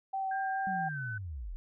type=tone with vibrato; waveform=sine; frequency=770 Hz; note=G5; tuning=31 cents flat; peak=-31 dBFS; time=0.13-0.89 s; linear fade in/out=10 ms; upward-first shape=sine; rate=4.7 Hz; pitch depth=11 cents each way
type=tone with pitch glide; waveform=sine; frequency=1600 to 1510.2 Hz; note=G6 to F#6; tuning=+35 to +35 cents; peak=-37 dBFS; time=0.31-1.18 s; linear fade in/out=5 ms; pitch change=-100 cents; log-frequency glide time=0.89-1 s
type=linear sweep; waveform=sine; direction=down; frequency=196 to 34 Hz; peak=-37 dBFS; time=0.67-1.56 s; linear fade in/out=0 ms
effects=none